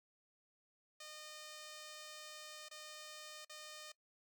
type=tone with dropouts; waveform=5% pulse; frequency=611 Hz; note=D#5; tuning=32 cents flat; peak=-39 dBFS; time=1-3.92 s; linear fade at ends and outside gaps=5 ms; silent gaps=2.686-2.711 / 3.449-3.495 s; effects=noise-tail reverb RT60 0.1 s tail -21 dB re dry